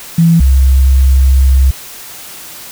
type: tone pair in turn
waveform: sine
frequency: 166.5 / 66.25 Hz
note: E3 / C2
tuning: +18 / +22 cents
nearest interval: octave + major third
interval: 1596 cents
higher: first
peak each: -4 dBFS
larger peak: neither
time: 0.18-0.4 / 0.4-1.71 s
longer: second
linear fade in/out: 5 ms
effects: white hiss -30 dBFS RMS until 2.71 s